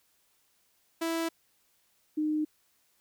sawtooth / sine tone pair in turn, 329.6 / 306 Hz, E4 / D#4, 0 / -29 cents, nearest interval minor second, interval 129 cents, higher first, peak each -25 / -26 dBFS, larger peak first, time 1.01-1.29 / 2.17-2.45 s, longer neither, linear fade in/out 10 ms, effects white hiss -70 dBFS RMS until 3 s

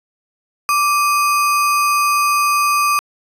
sine tone with sample-and-hold, 1171 Hz, D6, 5 cents flat, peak -12 dBFS, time 0.69-2.99 s, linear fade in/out 0 ms, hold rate 3675 Hz, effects resampled to 32000 Hz

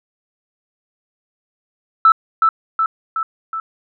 sine tone with echo, 1318.5 Hz, E6, in tune, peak -5 dBFS, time 2.05-2.12 s, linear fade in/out 2 ms, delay 370 ms, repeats 4, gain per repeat -4 dB, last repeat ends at 3.6 s, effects tanh soft clip ceiling -1 dBFS

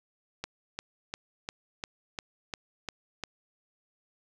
click train, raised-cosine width 0.2 ms, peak -17 dBFS, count 9, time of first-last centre 0.44-3.237 s, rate 2.86 Hz, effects none

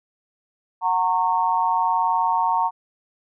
sine tone with amplitude modulation, 918 Hz, A#5, 27 cents flat, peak -13 dBFS, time 0.81-2.71 s, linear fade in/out 50 ms, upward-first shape sine, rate 179 Hz, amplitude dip 100%, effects none

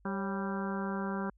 harmonic tone with a mistuned harmonic, 196 Hz, G3, in tune, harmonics 1 / 2 / 3 / 4 / 5 / 6 / 7 / 8, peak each -34 / -40 / -44 / -45 / -42 / -46 / -44 / -45 dBFS, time 0.05-1.3 s, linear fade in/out 5 ms, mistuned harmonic 3, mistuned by -92 cents, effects added 50 Hz sine -61 dBFS peak until 1.37 s

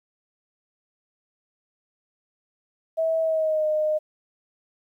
sine tone with pitch glide, 648 to 614.8 Hz, E5 to D#5, -30 to -21 cents, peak -20 dBFS, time 2.97-3.99 s, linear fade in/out 20 ms, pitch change -91 cents, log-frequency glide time 3.21-3.66 s, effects 10-bit

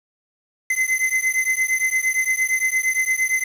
square beating tone pair, 2047 / 2055.7 Hz, C7 / C7, -38 / -31 cents, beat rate 8.7 Hz, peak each -22 dBFS, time 0.7-3.44 s, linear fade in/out 5 ms, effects resampled to 32000 Hz + 7-bit

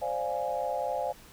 sine chord, D half-diminished seventh, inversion third, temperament equal, 523.3 / 587.3 / 698.5 / 830.6 Hz, C5 / D5 / F5 / Ab5, 0 / 0 / 0 / 0 cents, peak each -34 dBFS, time 0.01-1.13 s, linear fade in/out 20 ms, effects pink hiss -53 dBFS RMS until 1.32 s

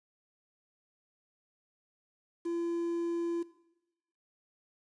triangle tone with quantisation, 340 Hz, F4, 46 cents flat, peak -29 dBFS, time 2.45-3.43 s, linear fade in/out 10 ms, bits 9, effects noise-tail reverb RT60 0.9 s tail -17 dB re dry + resampled to 22050 Hz

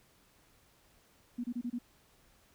sine tone bursts, 241.5 Hz, B3, 39 cents flat, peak -33 dBFS, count 5, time 1.38-1.788 s, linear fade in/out 10 ms, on 60 ms, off 27 ms, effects pink hiss -66 dBFS RMS until 2.54 s

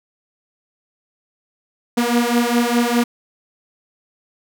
sawtooth beating tone pair, 236.4 / 241.3 Hz, A#3 / B3, +24 / -40 cents, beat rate 4.9 Hz, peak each -14 dBFS, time 1.97-3.04 s, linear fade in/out 10 ms, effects none

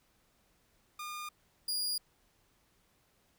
sawtooth tone pair in turn, 1213 / 4852 Hz, D#6 / D#8, -44 / -44 cents, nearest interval 2 octaves, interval 2400 cents, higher second, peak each -36 / -29 dBFS, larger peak second, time 0.99-1.29 / 1.68-1.98 s, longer neither, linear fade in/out 5 ms, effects pink hiss -71 dBFS RMS until 3.38 s

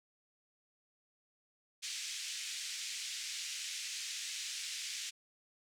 white band-pass noise, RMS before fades -42 dBFS, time 1.82-5.11 s, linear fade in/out 20 ms, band 2100 to 7300 Hz, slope 24 dB/octave, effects none

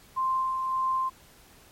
sine tone with tremolo, 1046.5 Hz, C6, in tune, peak -23 dBFS, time 0.16-1.1 s, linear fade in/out 20 ms, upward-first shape sine, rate 1.7 Hz, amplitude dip 35%, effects pink hiss -55 dBFS RMS until 1.71 s + MP3 64 kbps

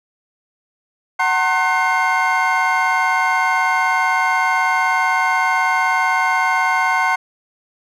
triangle tone cluster, 747 / 912 / 1068 / 1503 / 2120 Hz, F#5 / A#5 / C6 / F#6 / C7, +16 / -38 / +35 / +27 / +22 cents, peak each -19 dBFS, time 1.19-7.16 s, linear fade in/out 10 ms, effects none

